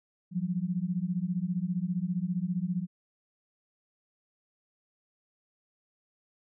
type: beating tone pair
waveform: sine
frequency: 171.6 / 186.6 Hz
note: F3 / F#3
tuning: -30 / +15 cents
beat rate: 15 Hz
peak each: -31 dBFS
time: 0.31-2.87 s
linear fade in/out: 50 ms
effects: none